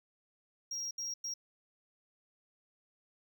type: tone bursts at uneven times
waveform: triangle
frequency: 5620 Hz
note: F8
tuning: 10 cents sharp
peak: -35 dBFS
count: 3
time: 0.71-0.91 / 0.98-1.14 / 1.24-1.34 s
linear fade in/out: 5 ms
effects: none